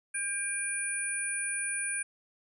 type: tone cluster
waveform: sine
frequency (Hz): 1602 / 2392 / 9430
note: G6 / D7 / D9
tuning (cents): +37 / +31 / +6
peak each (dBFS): -37 / -38 / -32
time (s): 0.14-2.03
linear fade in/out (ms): 10
effects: none